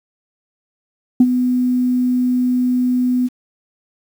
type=tone with ADSR envelope; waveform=sine; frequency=250 Hz; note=B3; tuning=21 cents sharp; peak=-3 dBFS; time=1.2-3.29 s; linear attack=5 ms; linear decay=49 ms; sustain=-10 dB; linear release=34 ms; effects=tanh soft clip ceiling -2 dBFS + 7-bit